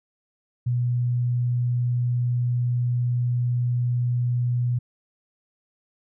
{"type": "tone", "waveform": "sine", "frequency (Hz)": 122.2, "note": "B2", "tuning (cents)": -18, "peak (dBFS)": -20, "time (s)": [0.66, 4.79], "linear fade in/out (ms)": 10, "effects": []}